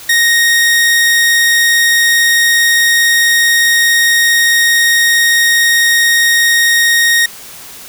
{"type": "tone", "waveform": "sawtooth", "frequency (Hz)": 1864.7, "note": "A#6", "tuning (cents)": 0, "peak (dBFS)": -4, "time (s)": [0.09, 7.26], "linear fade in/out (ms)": 5, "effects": ["white hiss -32 dBFS RMS until 7.88 s"]}